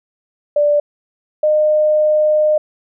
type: tone pair in turn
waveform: sine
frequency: 587.3 / 610.2 Hz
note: D5 / D#5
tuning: 0 / -34 cents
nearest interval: minor second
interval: 66 cents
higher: second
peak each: -10 dBFS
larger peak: neither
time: 0.56-0.8 / 1.43-2.58 s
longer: second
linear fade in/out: 5 ms
effects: none